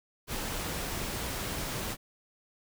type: noise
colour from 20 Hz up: pink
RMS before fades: -35 dBFS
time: 0.27-1.97 s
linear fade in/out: 50 ms
effects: none